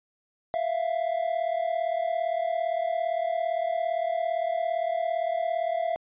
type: tone pair together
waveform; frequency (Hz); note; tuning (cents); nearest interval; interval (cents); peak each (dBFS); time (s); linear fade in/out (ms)
triangle; 660.9 / 698.5; E5 / F5; +4 / 0; minor second; 96; -25 / -27; 0.54-5.96; 0
effects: resampled to 8000 Hz